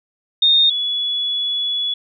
sine tone pair in turn, 3672 / 3401 Hz, A#7 / G#7, -27 / +40 cents, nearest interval minor second, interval 133 cents, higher first, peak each -10 / -18 dBFS, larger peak first, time 0.42-0.7 / 0.7-1.94 s, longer second, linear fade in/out 5 ms, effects none

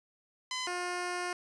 10% pulse tone pair in turn, 1017 / 356.3 Hz, C6 / F4, -50 / +35 cents, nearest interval octave + tritone, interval 1815 cents, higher first, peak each -25 / -25 dBFS, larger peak neither, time 0.51-0.67 / 0.67-1.33 s, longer second, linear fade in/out 2 ms, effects resampled to 24000 Hz + 10-bit

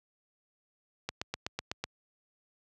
click train, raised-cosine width 0.2 ms, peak -16 dBFS, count 7, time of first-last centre 1.09-1.84 s, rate 8 Hz, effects high-pass 60 Hz 12 dB/octave

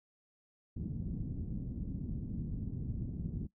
white low-pass noise, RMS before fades -39 dBFS, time 0.76-3.47 s, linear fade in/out 10 ms, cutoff 220 Hz, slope 24 dB/octave, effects noise-tail reverb RT60 0.1 s tail -18 dB re dry

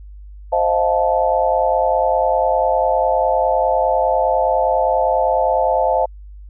sine chord, F dominant seventh, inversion second, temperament just, 523.8 / 628.6 / 698.5 / 873.1 Hz, C5 / Eb5 / F5 / A5, +2 / +18 / 0 / -14 cents, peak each -19 dBFS, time 0.52-6.06 s, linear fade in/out 10 ms, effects added 50 Hz sine -34 dBFS peak until 6.49 s

